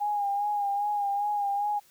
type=tone with vibrato; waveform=sine; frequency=816 Hz; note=G#5; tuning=31 cents flat; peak=-25 dBFS; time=0-1.8 s; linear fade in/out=20 ms; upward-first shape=sine; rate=2.5 Hz; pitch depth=37 cents each way; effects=white hiss -60 dBFS RMS until 1.9 s